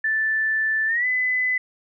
sine tone with pitch glide, 1760 to 2010 Hz, A6 to B6, 0 to +30 cents, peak -19 dBFS, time 0.04-1.58 s, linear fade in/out 5 ms, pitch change +230 cents, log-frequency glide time 0.87-1.06 s, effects none

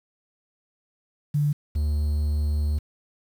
sine / triangle tone pair in turn, 146.83 / 74.53 Hz, D3 / D2, 0 / +26 cents, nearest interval octave, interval 1174 cents, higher first, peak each -19 dBFS, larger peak neither, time 1.34-1.53 / 1.75-2.79 s, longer second, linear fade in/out 10 ms, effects 8-bit

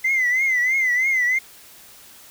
sine tone with vibrato, 2045 Hz, C7, 40 cents flat, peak -15 dBFS, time 0.04-1.39 s, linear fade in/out 10 ms, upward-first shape triangle, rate 3.1 Hz, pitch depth 110 cents each way, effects tanh soft clip ceiling -14 dBFS + white hiss -46 dBFS RMS until 2.3 s

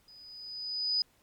sine tone with level ramp, 4978 Hz, D#8, in tune, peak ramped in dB -52 to -24 dBFS, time 0.08-1.02 s, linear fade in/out 2 ms, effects pink hiss -67 dBFS RMS until 1.22 s + MP3 96 kbps

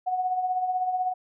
sine tone with tremolo, 737 Hz, F#5, 7 cents flat, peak -21 dBFS, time 0.06-1.14 s, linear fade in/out 20 ms, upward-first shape triangle, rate 16 Hz, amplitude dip 60%, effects none

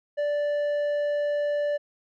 square tone with low-pass filter, 585 Hz, D5, 7 cents flat, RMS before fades -26 dBFS, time 0.17-1.78 s, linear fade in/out 20 ms, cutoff 1500 Hz, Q 0.53, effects none

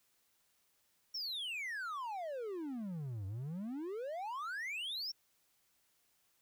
triangle exponential two-way sweep, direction down then up, 5620 to 92.8 to 5620 Hz, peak -37 dBFS, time 1.14-5.12 s, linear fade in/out 10 ms, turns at 3.26 s, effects white hiss -75 dBFS RMS until 6.41 s

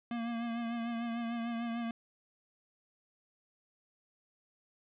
square tone with vibrato, 233.1 Hz, A#3, in tune, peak -35 dBFS, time 0.11-1.91 s, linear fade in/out 2 ms, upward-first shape triangle, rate 6.7 Hz, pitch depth 41 cents each way, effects resampled to 8000 Hz + 11-bit

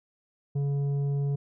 sine tone with tanh clipping, 141.2 Hz, C#3, 32 cents sharp, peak -26 dBFS, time 0.55-1.36 s, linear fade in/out 10 ms, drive 7 dB, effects none

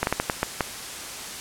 slowing click train, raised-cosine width 0.5 ms, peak -6 dBFS, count 7, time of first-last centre 0.03-0.608 s, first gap 41 ms, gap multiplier 1.34, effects white hiss -35 dBFS RMS until 1.4 s + low-pass 10000 Hz 12 dB/octave

